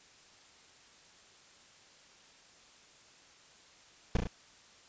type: noise with echo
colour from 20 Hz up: brown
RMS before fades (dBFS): -27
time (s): 4.15-4.17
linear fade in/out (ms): 2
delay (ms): 34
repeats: 3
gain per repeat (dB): -3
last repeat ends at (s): 4.272
effects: white hiss -59 dBFS RMS until 4.88 s + resampled to 16000 Hz